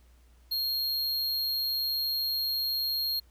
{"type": "tone", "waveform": "square", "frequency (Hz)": 4247, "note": "C8", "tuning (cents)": 25, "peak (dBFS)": -28, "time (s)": [0.51, 3.2], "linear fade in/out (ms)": 10, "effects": ["added 60 Hz sine -56 dBFS peak until 3.3 s", "pink hiss -67 dBFS RMS until 3.3 s"]}